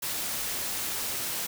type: noise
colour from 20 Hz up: white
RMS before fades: -32 dBFS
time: 0.02-1.47 s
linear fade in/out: 10 ms
effects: none